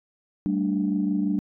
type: chord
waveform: sine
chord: G suspended second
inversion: none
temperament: equal with one note detuned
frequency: 194.08 / 220 / 293.7 Hz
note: G3 / A3 / D4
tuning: -17 / 0 / 0 cents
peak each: -24 / -28 / -25 dBFS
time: 0.46-1.39 s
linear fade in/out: 0 ms
effects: tanh soft clip ceiling -13 dBFS